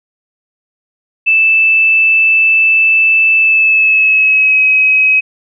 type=tone with pitch glide; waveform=sine; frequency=2637 to 2544 Hz; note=E7 to D#7; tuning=0 to +38 cents; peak=-6 dBFS; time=1.26-5.21 s; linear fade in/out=20 ms; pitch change=-62 cents; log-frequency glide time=3.37-4.62 s; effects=none